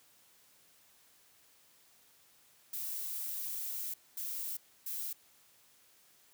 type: noise bursts at uneven times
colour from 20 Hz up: violet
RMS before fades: -39 dBFS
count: 3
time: 2.73-3.94 / 4.17-4.57 / 4.86-5.13 s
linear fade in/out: 5 ms
effects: white hiss -65 dBFS RMS until 6.33 s + high-pass 60 Hz 12 dB/octave